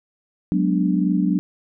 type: chord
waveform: sine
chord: G# half-diminished seventh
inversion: third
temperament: equal with one note detuned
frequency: 185 / 208.7 / 246.9 / 293.7 Hz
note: F#3 / G#3 / B3 / D4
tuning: 0 / +9 / 0 / 0 cents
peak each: -19 / -25 / -25 / -22 dBFS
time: 0.52-1.39 s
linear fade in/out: 0 ms
effects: none